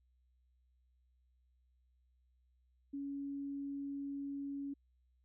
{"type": "tone", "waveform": "sine", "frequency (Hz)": 280, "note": "C#4", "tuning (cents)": 18, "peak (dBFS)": -39, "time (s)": [2.93, 4.74], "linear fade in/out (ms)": 10, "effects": ["added 62 Hz sine -70 dBFS peak until 5.24 s"]}